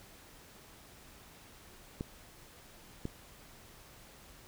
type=clicks; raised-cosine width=3 ms; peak=-23 dBFS; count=2; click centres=2.009 / 3.054 s; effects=pink hiss -56 dBFS RMS until 4.47 s